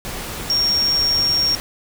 sine tone in noise, 5550 Hz, F8, 12 cents flat, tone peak -15 dBFS, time 0.5-1.55 s, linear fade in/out 0 ms, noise pink, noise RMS -29 dBFS, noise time 0.05-1.6 s, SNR +11 dB, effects none

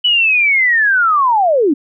sine linear sweep, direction down, 2987 to 260 Hz, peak -9 dBFS, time 0.04-1.74 s, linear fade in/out 10 ms, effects none

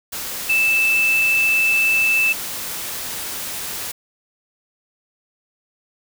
sine tone in noise, 2637 Hz, E7, in tune, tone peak -14 dBFS, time 0.49-2.33 s, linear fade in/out 10 ms, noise white, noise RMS -28 dBFS, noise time 0.12-3.92 s, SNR +11 dB, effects none

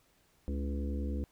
harmonic tone with a mistuned harmonic, 70.8 Hz, C#2, 37 cents sharp, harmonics 1 / 3 / 4 / 5 / 6 / 7, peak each -33 / -40 / -42 / -47 / -51 / -47 dBFS, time 0.48-1.24 s, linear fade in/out 0 ms, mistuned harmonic 5, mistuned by -50 cents, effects pink hiss -69 dBFS RMS until 1.31 s

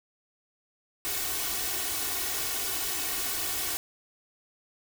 white noise with comb filter, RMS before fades -31 dBFS, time 1.05-3.77 s, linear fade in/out 0 ms, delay 2.7 ms, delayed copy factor +0.9, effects none

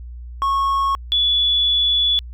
triangle / sine tone pair in turn, 1098 / 3428 Hz, C#6 / A7, -17 / -46 cents, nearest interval octave + minor sixth, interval 1971 cents, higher second, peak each -14 dBFS, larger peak neither, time 0.42-0.95 / 1.12-2.19 s, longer second, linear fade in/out 0 ms, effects added 60 Hz sine -31 dBFS peak until 2.33 s

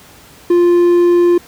triangle tone, 349.2 Hz, F4, in tune, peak -5 dBFS, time 0.5-1.38 s, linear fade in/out 5 ms, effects pink hiss -41 dBFS RMS until 1.47 s + high-pass 60 Hz 12 dB/octave

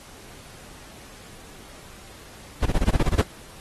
brown noise bursts, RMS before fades -17 dBFS, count 10, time 2.62-3.218 s, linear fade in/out 10 ms, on 40 ms, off 22 ms, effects pink hiss -46 dBFS RMS until 3.6 s + AAC 32 kbps

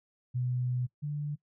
sine tone pair in turn, 124.9 / 147.14 Hz, B2 / D3, +20 / +4 cents, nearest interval minor third, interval 284 cents, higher second, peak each -28 / -31 dBFS, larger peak first, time 0.34-0.87 / 1.02-1.36 s, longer first, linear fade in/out 20 ms, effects noise-tail reverb RT60 0.1 s tail -21 dB re dry

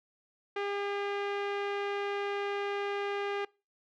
sawtooth tone with low-pass filter, 403.4 Hz, G4, 50 cents sharp, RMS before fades -34 dBFS, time 0.56-3.45 s, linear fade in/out 5 ms, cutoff 2500 Hz, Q 1.4, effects noise-tail reverb RT60 0.3 s tail -24 dB re dry

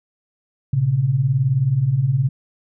sine beating tone pair, 116.54 / 135.54 Hz, A#2 / C#3, 0 / -39 cents, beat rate 19 Hz, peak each -21 / -16 dBFS, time 0.73-2.29 s, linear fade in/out 5 ms, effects none

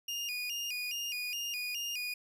30% pulse tone with vibrato, 2637 Hz, E7, in tune, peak -32 dBFS, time 0.08-2.14 s, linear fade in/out 5 ms, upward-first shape square, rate 2.4 Hz, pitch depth 120 cents each way, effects none

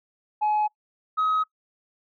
sine tone pair in turn, 847 / 1269.1 Hz, G#5 / D#6, +34 / +34 cents, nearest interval perfect fifth, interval 700 cents, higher second, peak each -18 dBFS, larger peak neither, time 0.41-0.68 / 1.17-1.44 s, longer neither, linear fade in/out 20 ms, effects noise-tail reverb RT60 0.1 s tail -24 dB re dry + tanh soft clip ceiling -18 dBFS

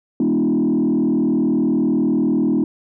sine tone with frequency modulation, 269 Hz, C4, 48 cents sharp, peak -13 dBFS, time 0.2-2.64 s, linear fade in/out 2 ms, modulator 39.9 Hz, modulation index 1.7, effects tanh soft clip ceiling -11 dBFS

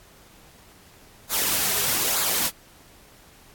white noise with flanger, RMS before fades -23 dBFS, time 1.29-2.51 s, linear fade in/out 50 ms, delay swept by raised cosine 0.34 to 3.64 ms, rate 1.1 Hz, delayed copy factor -0.5, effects pink hiss -52 dBFS RMS until 3.54 s + AAC 64 kbps

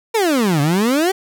30% pulse exponential two-way sweep, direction down then up, 474.8 to 138.59 to 396.3 Hz, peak -11 dBFS, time 0.14-1.12 s, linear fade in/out 10 ms, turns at 0.61 s, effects none

